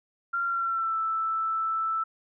sine tone with pitch glide, 1382 to 1321.1 Hz, F6 to E6, -19 to +3 cents, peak -25 dBFS, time 0.33-2.04 s, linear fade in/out 10 ms, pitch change -78 cents, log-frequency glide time 0.45-0.98 s, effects none

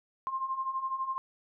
sine beating tone pair, 1049 / 1061 Hz, C6 / C6, +4 / +24 cents, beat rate 12 Hz, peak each -37 / -32 dBFS, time 0.27-1.18 s, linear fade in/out 0 ms, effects none

